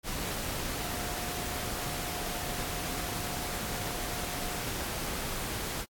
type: tone in noise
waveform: sine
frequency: 715 Hz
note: F5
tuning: 41 cents sharp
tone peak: -43 dBFS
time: 0.76-4.65 s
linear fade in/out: 50 ms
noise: pink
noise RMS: -35 dBFS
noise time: 0.03-5.86 s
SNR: -11 dB
effects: AAC 64 kbps